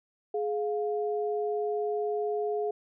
sine tone pair together, 420 / 704.2 Hz, G#4 / F5, +19 / +14 cents, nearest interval major sixth, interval 895 cents, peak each -28 / -34 dBFS, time 0.34-2.71 s, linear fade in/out 5 ms, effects none

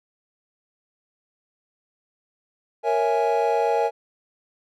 triangle chord, A# half-diminished seventh, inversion none, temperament equal, 466.2 / 554.4 / 659.3 / 830.6 Hz, A#4 / C#5 / E5 / G#5, 0 / 0 / 0 / 0 cents, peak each -21 / -25 / -24 / -21 dBFS, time 2.83-3.91 s, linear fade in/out 50 ms, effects none

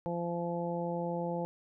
harmonic tone, 171.9 Hz, F3, 27 cents flat, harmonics 1 / 2 / 3 / 4 / 5, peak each -36 / -40 / -36 / -43 / -40 dBFS, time 0.06-1.45 s, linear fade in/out 0 ms, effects none

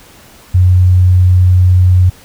sine tone, 91 Hz, F#2, 28 cents flat, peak -4 dBFS, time 0.54-2.1 s, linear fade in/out 10 ms, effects pink hiss -40 dBFS RMS until 2.24 s

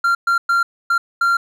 triangle tone bursts at uneven times, 1382 Hz, F6, 19 cents flat, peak -11 dBFS, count 5, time 0.04-0.15 / 0.27-0.38 / 0.49-0.63 / 0.9-0.98 / 1.21-1.37 s, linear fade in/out 5 ms, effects none

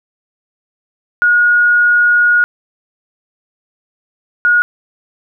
sine tone pair in turn, 1443 / 1443 Hz, F#6 / F#6, -44 / -44 cents, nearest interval unison, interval 0 cents, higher neither, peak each -7 dBFS, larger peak neither, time 1.22-2.44 / 4.45-4.62 s, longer first, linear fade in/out 0 ms, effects none

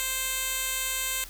10% pulse tone with band-pass filter, 523.3 Hz, C5, in tune, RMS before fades -30 dBFS, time 0-1.24 s, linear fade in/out 0 ms, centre 11000 Hz, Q 0.63, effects added 42 Hz sine -45 dBFS peak until 1.29 s + white hiss -46 dBFS RMS until 1.29 s

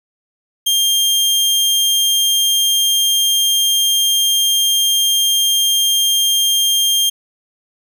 sawtooth tone, 3200 Hz, G7, 35 cents sharp, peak -9 dBFS, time 0.66-7.1 s, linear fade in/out 10 ms, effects none

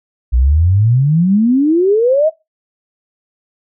sine exponential sweep, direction up, 57.6 to 653 Hz, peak -8 dBFS, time 0.32-2.3 s, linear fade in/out 20 ms, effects noise-tail reverb RT60 0.2 s tail -19 dB re dry

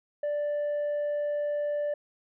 sine tone, 587.3 Hz, D5, in tune, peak -24 dBFS, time 0.23-1.94 s, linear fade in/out 5 ms, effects tanh soft clip ceiling -26 dBFS

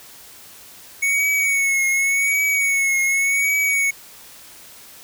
square tone with vibrato, 2217 Hz, C#7, in tune, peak -17 dBFS, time 1.02-3.91 s, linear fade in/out 10 ms, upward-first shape triangle, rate 0.88 Hz, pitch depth 51 cents each way, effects white hiss -43 dBFS RMS until 5.03 s

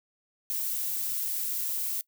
violet noise, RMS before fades -31 dBFS, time 0.5-2.01 s, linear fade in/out 0 ms, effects noise-tail reverb RT60 0.1 s tail -22 dB re dry

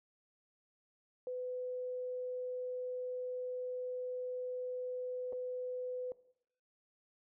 sine tone with dropouts, 502 Hz, B4, 28 cents sharp, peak -37 dBFS, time 1.27-6.12 s, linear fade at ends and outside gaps 1 ms, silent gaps 5.325-5.33 s, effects noise-tail reverb RT60 0.7 s tail -18 dB re dry

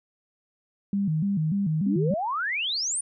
sine tone with vibrato, 176.7 Hz, F3, 21 cents sharp, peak -22 dBFS, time 0.93-2.14 s, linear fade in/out 2 ms, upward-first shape square, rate 3.4 Hz, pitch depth 210 cents each way
sine exponential sweep, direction up, 246.9 to 9650 Hz, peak -25 dBFS, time 1.86-3.01 s, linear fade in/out 5 ms
effects none

